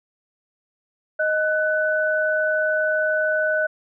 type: tone pair together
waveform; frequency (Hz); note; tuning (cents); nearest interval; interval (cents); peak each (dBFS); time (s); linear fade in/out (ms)
sine; 622.3 / 1495.1; D#5 / F#6; 0 / +18; octave + minor third; 1518; -21; 1.19-3.67; 10
effects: none